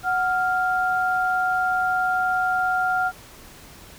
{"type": "tone pair together", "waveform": "sine", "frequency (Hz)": [740, 1396.9], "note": ["F#5", "F6"], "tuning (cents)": [0, 0], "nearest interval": "major seventh", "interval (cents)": 1100, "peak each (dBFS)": -22, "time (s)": [0.03, 3.12], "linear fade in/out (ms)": 50, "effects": ["pink hiss -45 dBFS RMS until 3.98 s"]}